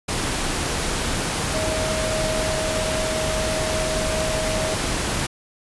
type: tone in noise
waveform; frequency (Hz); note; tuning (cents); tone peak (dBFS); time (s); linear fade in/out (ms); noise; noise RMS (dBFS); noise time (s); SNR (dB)
sine; 631; D#5; +24; -25; 1.53-4.75; 10; pink; -24; 0.08-5.27; -4
effects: resampled to 24000 Hz